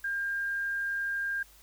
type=tone; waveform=sine; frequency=1603 Hz; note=G6; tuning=38 cents sharp; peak=-29 dBFS; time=0.04-1.43 s; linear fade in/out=5 ms; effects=added 50 Hz sine -59 dBFS peak until 1.62 s + white hiss -58 dBFS RMS until 1.62 s